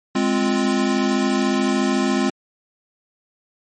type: chord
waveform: square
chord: F minor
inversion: first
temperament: equal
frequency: 207.7 / 261.6 / 349.2 Hz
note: Ab3 / C4 / F4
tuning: 0 / 0 / 0 cents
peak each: -22 / -21 / -24 dBFS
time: 0.15-2.3 s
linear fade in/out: 5 ms
effects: MP3 32 kbps